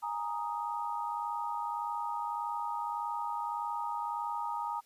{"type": "chord", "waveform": "sine", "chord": "Ab suspended second", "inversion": "none", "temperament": "equal", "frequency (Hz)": [830.6, 932.3, 1244.5], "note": ["Ab5", "Bb5", "Eb6"], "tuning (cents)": [0, 0, 0], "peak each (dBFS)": [-39, -35, -39], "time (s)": [0.02, 4.81], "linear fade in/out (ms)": 20, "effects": ["white hiss -66 dBFS RMS until 4.85 s", "resampled to 32000 Hz"]}